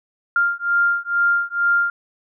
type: beating tone pair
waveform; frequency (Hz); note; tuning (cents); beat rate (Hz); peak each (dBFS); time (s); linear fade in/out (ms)
sine; 1396.9 / 1399.1; F6 / F6; 0 / +3; 2.2; -19; 0.36-1.9; 2
effects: none